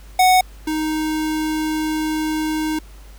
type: tone pair in turn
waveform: square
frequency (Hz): 740 / 311.1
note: F#5 / D#4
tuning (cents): 0 / 0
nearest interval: octave + minor third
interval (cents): 1500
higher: first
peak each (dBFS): -11 / -20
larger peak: first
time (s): 0.19-0.41 / 0.67-2.79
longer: second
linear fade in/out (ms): 5
effects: added 50 Hz sine -38 dBFS peak until 3.18 s + pink hiss -49 dBFS RMS until 3.18 s